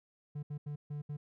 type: tone bursts at uneven times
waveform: triangle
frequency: 146.83 Hz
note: D3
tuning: in tune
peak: -35 dBFS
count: 5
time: 0.35-0.43 / 0.5-0.58 / 0.66-0.76 / 0.9-1.02 / 1.09-1.17 s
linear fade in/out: 10 ms
effects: none